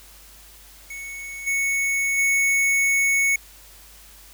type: tone with level steps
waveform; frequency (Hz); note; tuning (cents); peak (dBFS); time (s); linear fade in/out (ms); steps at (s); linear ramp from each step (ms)
square; 2213; C#7; -3; -33 / -21 / -18; 0.9-3.36; 5; 1.46 / 2.17; 20
effects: added 50 Hz sine -50 dBFS peak until 4.33 s + white hiss -48 dBFS RMS until 4.33 s